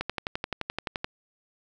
click train, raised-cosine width 0.3 ms, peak -13 dBFS, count 13, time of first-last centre 0.01-1.044 s, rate 11.6 Hz, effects none

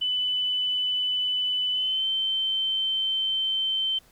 sine tone with pitch glide, 2996 to 3098 Hz, F#7 to G7, +21 to -21 cents, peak -23 dBFS, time 0.01-3.99 s, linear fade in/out 10 ms, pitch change +58 cents, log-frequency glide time 1.7-2.07 s, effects pink hiss -58 dBFS RMS until 4.11 s

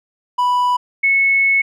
triangle / sine tone pair in turn, 987 / 2199 Hz, B5 / C#7, -1 / -14 cents, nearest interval octave + major second, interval 1387 cents, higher second, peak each -11 dBFS, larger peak neither, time 0.38-0.77 / 1.03-1.62 s, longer second, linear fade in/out 10 ms, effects none

